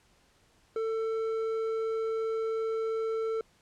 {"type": "tone with hard clipping", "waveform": "sine", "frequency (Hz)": 446.2, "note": "A4", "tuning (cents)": 24, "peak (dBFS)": -30, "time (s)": [0.76, 3.41], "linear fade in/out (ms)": 2, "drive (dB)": 6, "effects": ["pink hiss -65 dBFS RMS until 3.61 s", "low-pass 9000 Hz 12 dB/octave"]}